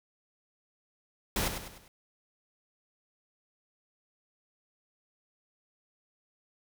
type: noise with echo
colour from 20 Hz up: pink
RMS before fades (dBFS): -30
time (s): 1.36-1.48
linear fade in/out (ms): 2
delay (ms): 100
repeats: 4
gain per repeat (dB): -7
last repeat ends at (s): 1.88
effects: none